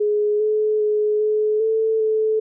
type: tone with pitch steps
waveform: sine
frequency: 418.6 / 428.2 / 422.9 / 427.2 / 442.6 / 435.8 Hz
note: G#4 / A4 / G#4 / G#4 / A4 / A4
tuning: +14 / -47 / +31 / +49 / +10 / -17 cents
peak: -16 dBFS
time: 0-2.4 s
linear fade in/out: 10 ms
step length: 400 ms
effects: none